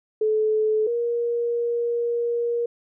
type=tone pair in turn; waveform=sine; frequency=432.4 / 472.7 Hz; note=A4 / A#4; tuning=-30 / +24 cents; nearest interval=major second; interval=154 cents; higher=second; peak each=-18 / -21 dBFS; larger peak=first; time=0.21-0.87 / 0.87-2.66 s; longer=second; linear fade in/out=5 ms; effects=none